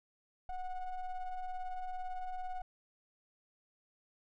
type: ring-modulated tone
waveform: triangle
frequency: 364.1 Hz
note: F#4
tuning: 28 cents flat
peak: -32 dBFS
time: 0.49-2.62 s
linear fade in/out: 5 ms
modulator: 373 Hz
effects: none